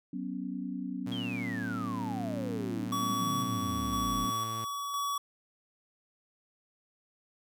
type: chord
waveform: sine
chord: F# suspended fourth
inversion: none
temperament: equal with one note detuned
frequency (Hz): 188.01 / 246.9 / 277.2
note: F#3 / B3 / C#4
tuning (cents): +28 / 0 / 0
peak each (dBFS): -38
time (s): 0.13-4.31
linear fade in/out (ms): 5
type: tone with pitch glide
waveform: sawtooth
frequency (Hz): 116.54 to 112.18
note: A#2 to A2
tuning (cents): 0 to +34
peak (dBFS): -35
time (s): 1.06-4.65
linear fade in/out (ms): 10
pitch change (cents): -66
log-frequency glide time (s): 1.44-1.57
type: exponential sweep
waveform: sine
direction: down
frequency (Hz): 3322 to 41.2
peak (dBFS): -38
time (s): 1.12-4.25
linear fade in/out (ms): 0
type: tone with tremolo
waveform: square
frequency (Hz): 1134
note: C#6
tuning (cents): +39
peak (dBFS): -31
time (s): 2.92-5.18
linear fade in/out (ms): 5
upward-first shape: square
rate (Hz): 0.99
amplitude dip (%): 35
effects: none